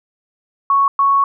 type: tone bursts at uneven times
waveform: sine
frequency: 1108.7 Hz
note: C#6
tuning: in tune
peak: -10 dBFS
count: 2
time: 0.7-0.88 / 0.99-1.24 s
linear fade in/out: 2 ms
effects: none